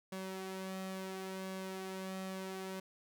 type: tone with flanger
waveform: sawtooth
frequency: 189.5 Hz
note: F#3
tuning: 42 cents sharp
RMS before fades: -43 dBFS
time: 0.12-2.8 s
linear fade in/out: 5 ms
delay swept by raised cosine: 1.8 to 3.7 ms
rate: 0.72 Hz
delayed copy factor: +0.5
effects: none